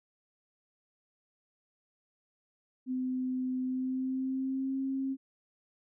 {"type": "tone with pitch glide", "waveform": "sine", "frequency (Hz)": [256.1, 267.9], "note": ["C4", "C4"], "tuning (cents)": [-37, 41], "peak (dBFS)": -30, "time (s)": [2.86, 5.17], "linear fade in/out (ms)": 50, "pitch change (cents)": 78, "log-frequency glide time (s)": [3.62, 4.78], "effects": []}